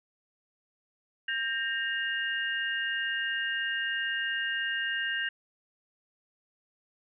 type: tone cluster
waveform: sine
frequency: 1591 / 1848 / 2829 Hz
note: G6 / A#6 / F7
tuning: +25 / -16 / +22 cents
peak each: -32 / -33 / -34 dBFS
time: 1.28-5.29 s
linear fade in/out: 5 ms
effects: none